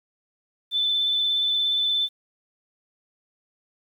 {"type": "tone with vibrato", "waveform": "sine", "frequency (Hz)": 3520, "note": "A7", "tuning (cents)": 0, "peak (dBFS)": -20, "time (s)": [0.71, 2.09], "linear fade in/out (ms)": 50, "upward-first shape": "triangle", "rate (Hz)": 17, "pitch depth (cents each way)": 21, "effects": ["9-bit"]}